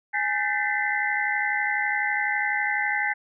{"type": "tone cluster", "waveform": "sine", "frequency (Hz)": [832, 1549, 1774, 1995, 2067], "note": ["G#5", "G6", "A6", "B6", "C7"], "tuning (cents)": [3, -21, 14, 17, -22], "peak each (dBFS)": -29, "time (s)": [0.13, 3.14], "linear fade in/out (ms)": 20, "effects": []}